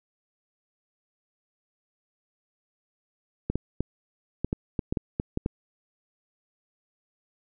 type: clicks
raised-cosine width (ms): 3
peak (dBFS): -13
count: 11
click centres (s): 3.5 / 3.556 / 3.806 / 4.446 / 4.529 / 4.792 / 4.925 / 4.972 / 5.199 / 5.374 / 5.461
effects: none